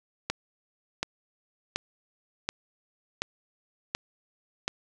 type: click train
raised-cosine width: 0.2 ms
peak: -10 dBFS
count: 7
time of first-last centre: 0.3-4.68 s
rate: 1.37 Hz
effects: none